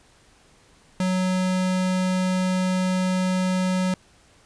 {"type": "tone", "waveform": "square", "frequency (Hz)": 185, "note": "F#3", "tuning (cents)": 0, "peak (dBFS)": -21, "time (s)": [1, 3.94], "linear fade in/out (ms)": 2, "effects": ["pink hiss -56 dBFS RMS until 4.45 s", "resampled to 22050 Hz"]}